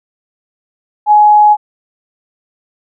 sine tone, 840 Hz, G#5, 19 cents sharp, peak -3 dBFS, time 1.06-1.57 s, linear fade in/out 50 ms, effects none

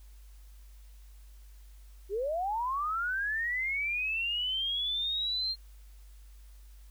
sine linear sweep, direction up, 370 to 4215 Hz, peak -29 dBFS, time 2.09-5.56 s, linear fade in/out 50 ms, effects added 50 Hz sine -49 dBFS peak until 6.9 s + white hiss -65 dBFS RMS until 6.9 s

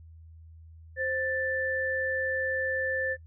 sine tone pair together, 524.4 / 1764 Hz, C5 / A6, +4 / +4 cents, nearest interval octave + major sixth, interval 2100 cents, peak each -31 / -29 dBFS, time 0.96-3.17 s, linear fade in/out 50 ms, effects noise-tail reverb RT60 0.1 s tail -20 dB re dry + added 81 Hz sine -47 dBFS peak until 3.26 s

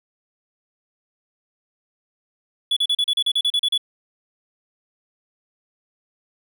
triangle tone bursts, 3416 Hz, G#7, 48 cents sharp, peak -15 dBFS, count 12, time 2.71-3.778 s, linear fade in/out 5 ms, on 56 ms, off 36 ms, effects none

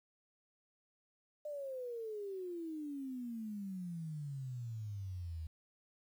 sine exponential sweep, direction down, 605 to 77.78 Hz, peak -40 dBFS, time 1.45-5.47 s, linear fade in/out 5 ms, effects 11-bit

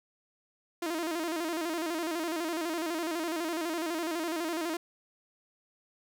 sawtooth tone with vibrato, 329.6 Hz, E4, in tune, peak -27 dBFS, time 0.82-4.77 s, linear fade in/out 5 ms, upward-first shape square, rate 12 Hz, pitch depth 83 cents each way, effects none

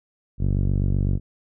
5% pulse tone with low-pass filter, 47.9 Hz, G1, 39 cents flat, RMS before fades -21 dBFS, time 0.38-1.2 s, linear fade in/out 50 ms, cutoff 120 Hz, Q 0.77, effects none

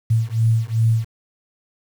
sine beating tone pair, 111.8 / 114.4 Hz, A2 / A#2, +28 / -32 cents, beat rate 2.6 Hz, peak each -18 dBFS, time 0.1-1.05 s, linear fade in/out 10 ms, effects 7-bit

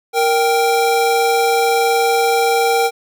square tone pair together, 466.2 / 784.1 Hz, A#4 / G5, 0 / 0 cents, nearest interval major sixth, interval 900 cents, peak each -16 dBFS, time 0.13-2.91 s, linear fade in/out 50 ms, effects none

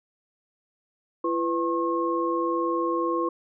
sine tone cluster, 338.5 / 496.7 / 1079 Hz, E4 / B4 / C#6, +46 / +10 / -47 cents, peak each -26 / -29 / -27 dBFS, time 1.24-3.29 s, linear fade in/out 5 ms, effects none

